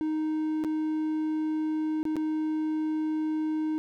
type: tone with dropouts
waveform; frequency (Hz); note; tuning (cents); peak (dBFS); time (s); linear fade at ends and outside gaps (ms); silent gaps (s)
triangle; 311.1; D#4; 0; -24; 0.01-3.78; 0; 0.639-0.647 / 2.03-2.053 / 2.157-2.166
effects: none